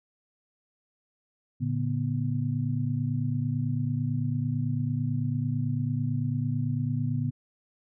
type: tone cluster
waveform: sine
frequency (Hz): 113.6 / 142.6 / 244.7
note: A#2 / C#3 / B3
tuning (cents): -44 / +49 / -16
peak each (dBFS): -29 / -29 / -32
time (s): 1.6-7.31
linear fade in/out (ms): 20
effects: none